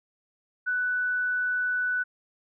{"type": "tone", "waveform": "sine", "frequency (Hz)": 1489, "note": "F#6", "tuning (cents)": 11, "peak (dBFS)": -24, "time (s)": [0.66, 2.04], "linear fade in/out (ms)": 20, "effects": []}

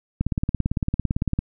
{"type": "click train", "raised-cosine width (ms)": 5, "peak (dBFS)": -9, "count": 22, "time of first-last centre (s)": [0.21, 1.39], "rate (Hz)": 17.8, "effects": []}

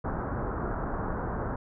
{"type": "low-pass noise", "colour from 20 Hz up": "pink", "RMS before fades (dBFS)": -32, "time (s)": [0.04, 1.56], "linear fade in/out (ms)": 5, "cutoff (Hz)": 1500, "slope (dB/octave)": 48, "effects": []}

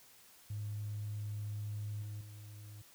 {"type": "tone with level steps", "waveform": "triangle", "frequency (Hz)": 104.7, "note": "G#2", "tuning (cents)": 15, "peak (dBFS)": [-34, -38, -46], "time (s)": [0.5, 2.82], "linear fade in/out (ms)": 5, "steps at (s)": [2.02, 2.21], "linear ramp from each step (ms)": 2, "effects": ["tanh soft clip ceiling -35 dBFS", "white hiss -61 dBFS RMS until 2.94 s"]}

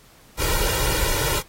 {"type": "noise with comb filter", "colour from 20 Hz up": "pink", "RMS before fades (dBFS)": -22, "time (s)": [0.37, 1.43], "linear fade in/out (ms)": 50, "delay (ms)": 2.1, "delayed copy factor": 1, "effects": ["pink hiss -52 dBFS RMS until 1.48 s", "AAC 48 kbps"]}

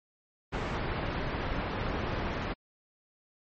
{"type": "low-pass noise", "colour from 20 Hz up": "pink", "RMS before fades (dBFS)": -33, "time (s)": [0.52, 2.54], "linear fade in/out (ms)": 20, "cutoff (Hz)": 2200, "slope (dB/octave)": 12, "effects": ["MP3 32 kbps"]}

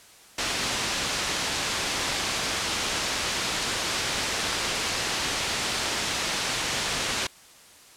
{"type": "low-pass noise", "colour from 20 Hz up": "white", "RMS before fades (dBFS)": -28, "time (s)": [0.38, 7.27], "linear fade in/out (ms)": 5, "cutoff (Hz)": 5600, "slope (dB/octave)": 12, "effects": ["white hiss -51 dBFS RMS until 7.96 s", "low-pass 10000 Hz 12 dB/octave"]}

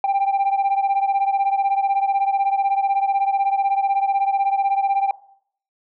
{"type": "beating tone pair", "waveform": "sine", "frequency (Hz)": [786, 802], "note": ["G5", "G5"], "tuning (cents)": [4, 39], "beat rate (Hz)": 16, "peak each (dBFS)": [-16, -20], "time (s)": [0.04, 5.11], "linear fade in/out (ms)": 2, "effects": ["noise-tail reverb RT60 0.6 s tail -19 dB re dry", "tanh soft clip ceiling -14 dBFS"]}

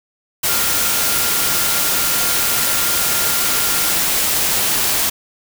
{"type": "tone in noise", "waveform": "sine", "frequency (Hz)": 1396.9, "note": "F6", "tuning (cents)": 0, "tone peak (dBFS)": -28, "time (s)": [0.48, 3.93], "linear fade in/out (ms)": 10, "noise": "white", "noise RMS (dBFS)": -17, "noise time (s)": [0.43, 5.1], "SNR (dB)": -14, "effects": []}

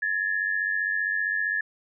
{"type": "tone pair together", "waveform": "sine", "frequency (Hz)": [1704.7, 1800], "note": ["G#6", "A6"], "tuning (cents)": [45, 39], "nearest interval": "minor second", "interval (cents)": 94, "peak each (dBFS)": [-25, -29], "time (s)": [0.02, 1.61], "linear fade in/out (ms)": 5, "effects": []}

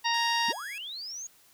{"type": "harmonic tone", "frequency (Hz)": 932.3, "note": "A#5", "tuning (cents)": 0, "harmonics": [1, 2, 3, 4, 5, 6], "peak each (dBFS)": [-28, -31, -33, -34, -35, -36], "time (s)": [0.04, 0.53], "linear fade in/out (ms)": 20}
{"type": "tone", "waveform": "10% pulse", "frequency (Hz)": 1661.2, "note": "G#6", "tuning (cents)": 0, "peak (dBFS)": -34, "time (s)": [0.14, 0.78], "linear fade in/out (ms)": 0}
{"type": "linear sweep", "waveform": "sine", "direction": "up", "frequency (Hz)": [155.56, 6740], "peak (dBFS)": -36, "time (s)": [0.48, 1.27], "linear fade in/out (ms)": 5}
{"effects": ["white hiss -60 dBFS RMS until 1.53 s"]}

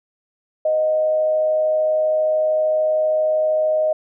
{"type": "tone with frequency modulation", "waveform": "sine", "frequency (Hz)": 622.3, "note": "D#5", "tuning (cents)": 0, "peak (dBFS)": -15, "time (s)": [0.65, 3.93], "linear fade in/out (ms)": 5, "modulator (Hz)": 113, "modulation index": 0.24, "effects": []}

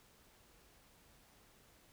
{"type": "silence", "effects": ["pink hiss -66 dBFS RMS until 1.92 s"]}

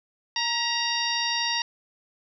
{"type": "harmonic tone with a mistuned harmonic", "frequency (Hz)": 932.3, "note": "A#5", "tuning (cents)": 0, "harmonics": [1, 2, 3, 4, 5, 6], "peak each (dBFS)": [-31, -31, -31, -31, -31, -31], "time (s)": [0.36, 1.62], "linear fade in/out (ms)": 2, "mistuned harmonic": 2, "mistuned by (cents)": 48, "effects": []}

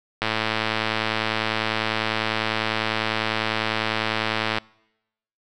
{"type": "click train", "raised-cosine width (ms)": 0.3, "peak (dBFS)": -6, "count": 481, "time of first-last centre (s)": [0.22, 4.584], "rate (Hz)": 110, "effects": ["noise-tail reverb RT60 0.9 s tail -26 dB re dry"]}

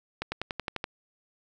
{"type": "accelerating click train", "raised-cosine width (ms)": 0.3, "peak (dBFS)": -15, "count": 8, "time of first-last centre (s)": [0.22, 0.841], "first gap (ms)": 100, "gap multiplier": 0.96, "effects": []}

